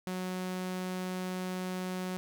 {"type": "tone", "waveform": "sawtooth", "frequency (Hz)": 184, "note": "F#3", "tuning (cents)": -9, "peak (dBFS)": -30, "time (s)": [0.07, 2.17], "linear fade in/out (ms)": 0, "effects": []}